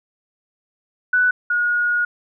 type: tone pair in turn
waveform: sine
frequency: 1488 / 1443.1 Hz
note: F#6 / F#6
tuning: +9 / -44 cents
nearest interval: minor second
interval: 53 cents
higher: first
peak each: -13 / -16 dBFS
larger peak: first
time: 1.13-1.31 / 1.5-2.05 s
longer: second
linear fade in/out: 5 ms
effects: none